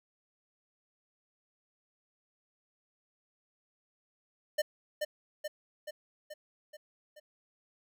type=tone with echo; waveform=square; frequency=603 Hz; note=D5; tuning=46 cents sharp; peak=-27 dBFS; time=4.58-4.62 s; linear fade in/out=10 ms; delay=430 ms; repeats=6; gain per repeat=-4 dB; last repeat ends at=7.2 s; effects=none